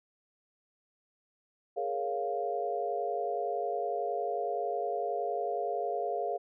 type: chord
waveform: sine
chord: Bb minor seventh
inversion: third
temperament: equal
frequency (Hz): 415.3 / 466.2 / 554.4 / 698.5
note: Ab4 / Bb4 / Db5 / F5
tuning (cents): 0 / 0 / 0 / 0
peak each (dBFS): -36 / -37 / -38 / -33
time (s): 1.76-6.38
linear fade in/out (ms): 20
effects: none